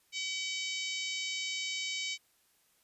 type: harmonic tone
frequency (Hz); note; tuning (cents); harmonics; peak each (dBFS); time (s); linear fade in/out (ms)
760; F#5; +46; 3 / 4 / 5 / 6 / 7 / 8 / 9 / 10; -38 / -40 / -42 / -44 / -45 / -46 / -47 / -48; 0.12-2.18; 50
effects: white hiss -70 dBFS RMS until 2.83 s + resampled to 32000 Hz